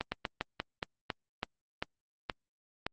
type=slowing click train; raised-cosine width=0.3 ms; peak=-16 dBFS; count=11; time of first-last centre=0.01-2.865 s; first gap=110 ms; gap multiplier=1.2; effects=Opus 32 kbps